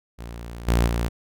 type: tone with level steps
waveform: sawtooth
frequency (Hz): 58.27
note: A#1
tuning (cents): 0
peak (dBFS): -30 / -13 / -18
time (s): 0.18-1.09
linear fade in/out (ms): 20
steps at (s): 0.67 / 0.86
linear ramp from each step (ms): 20
effects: none